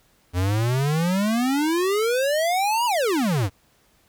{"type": "exponential two-way sweep", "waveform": "square", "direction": "up then down", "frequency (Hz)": [86.2, 987.8, 86.2], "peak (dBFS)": -20, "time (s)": [0.33, 3.5], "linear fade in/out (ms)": 50, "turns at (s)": 2.86, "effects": ["pink hiss -61 dBFS RMS until 4.08 s"]}